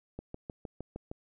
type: click train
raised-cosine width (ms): 2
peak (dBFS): -26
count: 7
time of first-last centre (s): 0.19-1.114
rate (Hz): 6.49
effects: none